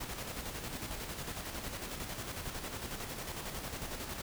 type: noise with tremolo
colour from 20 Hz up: pink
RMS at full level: -40 dBFS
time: 0-4.22 s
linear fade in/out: 10 ms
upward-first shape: square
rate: 11 Hz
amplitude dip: 40%
effects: none